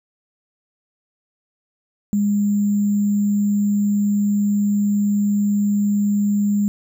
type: tone with sample-and-hold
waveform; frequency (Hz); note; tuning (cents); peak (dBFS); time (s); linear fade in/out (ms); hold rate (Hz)
sine; 204.5; G#3; -26; -15; 2.13-6.68; 0; 7350
effects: none